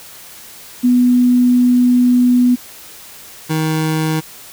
sine / 25% pulse tone pair in turn, 246.9 / 157.54 Hz, B3 / D#3, 0 / +22 cents, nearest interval minor sixth, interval 778 cents, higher first, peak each -8 / -11 dBFS, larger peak first, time 0.83-2.56 / 3.49-4.21 s, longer first, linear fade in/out 20 ms, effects white hiss -37 dBFS RMS until 4.52 s

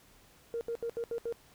sine tone bursts, 466.2 Hz, A#4, in tune, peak -31 dBFS, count 6, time 0.54-1.325 s, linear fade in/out 0 ms, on 70 ms, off 73 ms, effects tanh soft clip ceiling -28 dBFS + pink hiss -61 dBFS RMS until 1.54 s

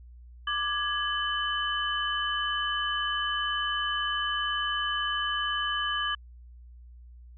sine tone cluster, 1179 / 1668 / 3021 Hz, D6 / G#6 / F#7, +6 / +7 / +35 cents, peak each -31 dBFS, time 0.47-6.15 s, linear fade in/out 5 ms, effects added 60 Hz sine -46 dBFS peak until 7.37 s

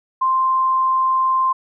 sine tone, 1046.5 Hz, C6, in tune, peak -14 dBFS, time 0.21-1.53 s, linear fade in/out 10 ms, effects none

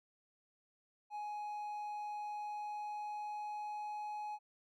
triangle tone with pitch glide, 836 to 840.8 Hz, G#5 to G#5, +11 to +21 cents, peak -38 dBFS, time 1.1-4.39 s, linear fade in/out 50 ms, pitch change +10 cents, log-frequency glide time 2.27-4.12 s, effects none

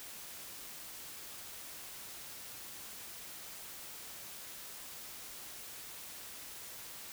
silence, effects white hiss -48 dBFS RMS until 7.12 s

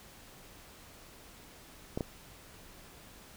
clicks, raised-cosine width 2 ms, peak -19 dBFS, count 2, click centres 1.975 / 2.008 s, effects pink hiss -54 dBFS RMS until 3.36 s

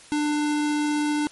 square tone, 297.5 Hz, D4, 22 cents sharp, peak -22 dBFS, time 0.12-1.27 s, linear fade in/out 0 ms, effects white hiss -48 dBFS RMS until 1.31 s + MP3 48 kbps

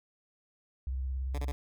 sine tone with vibrato, 65.41 Hz, C2, in tune, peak -31 dBFS, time 0.87-1.52 s, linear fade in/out 0 ms, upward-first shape sine, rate 18 Hz, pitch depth 76 cents each way
10% pulse tone bursts, 144.4 Hz, D3, 29 cents flat, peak -30 dBFS, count 3, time 1.34-1.519 s, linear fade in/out 5 ms, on 43 ms, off 25 ms
effects none

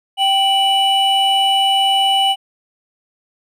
triangle tone pair together, 781.5 / 2960 Hz, G5 / F#7, -6 / 0 cents, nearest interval octave + major seventh, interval 2306 cents, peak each -13 dBFS, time 0.17-2.36 s, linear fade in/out 50 ms, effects none

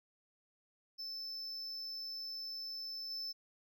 triangle tone with level steps, 5274 Hz, E8, in tune, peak -40 / -38 dBFS, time 0.98-3.33 s, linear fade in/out 20 ms, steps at 3.1 s, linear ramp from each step 10 ms, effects none

